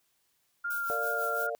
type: tone with vibrato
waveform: sine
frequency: 1396.9 Hz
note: F6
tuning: in tune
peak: -30 dBFS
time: 0.64-1.5 s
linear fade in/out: 10 ms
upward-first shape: sine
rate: 2.7 Hz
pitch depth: 20 cents each way
type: noise with tremolo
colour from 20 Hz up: violet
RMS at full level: -40 dBFS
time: 0.7-1.47 s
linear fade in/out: 5 ms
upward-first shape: sine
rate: 6 Hz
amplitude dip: 60%
type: chord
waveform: sine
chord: Bb major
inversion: none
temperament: equal with one note detuned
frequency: 457.9 / 587.3 / 698.5 Hz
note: Bb4 / D5 / F5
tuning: -31 / 0 / 0 cents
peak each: -36 dBFS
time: 0.9-1.55 s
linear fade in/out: 0 ms
effects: white hiss -73 dBFS RMS until 1.59 s